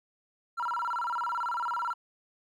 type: tone with vibrato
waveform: triangle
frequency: 1146 Hz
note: D6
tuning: 43 cents flat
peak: -26 dBFS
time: 0.57-1.94 s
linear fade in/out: 20 ms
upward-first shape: square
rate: 18 Hz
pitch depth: 300 cents each way
effects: tanh soft clip ceiling -25 dBFS